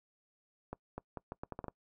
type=accelerating click train; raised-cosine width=1 ms; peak=-26 dBFS; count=9; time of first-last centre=0.73-1.683 s; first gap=250 ms; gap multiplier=0.77; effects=noise-tail reverb RT60 0.1 s tail -23 dB re dry